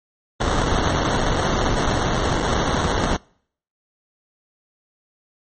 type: noise with sample-and-hold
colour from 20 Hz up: pink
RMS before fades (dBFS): -20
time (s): 0.4-3.17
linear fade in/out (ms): 10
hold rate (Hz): 2450
effects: noise-tail reverb RT60 0.6 s tail -26 dB re dry + MP3 32 kbps